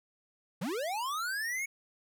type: linear sweep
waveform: square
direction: up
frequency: 146.7 to 2233 Hz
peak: -33 dBFS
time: 0.61-1.66 s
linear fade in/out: 10 ms
effects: none